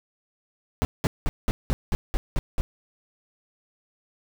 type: noise bursts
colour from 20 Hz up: brown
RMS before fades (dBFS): -22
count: 9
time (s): 0.82-2.61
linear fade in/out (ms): 0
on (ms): 30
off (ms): 190
effects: none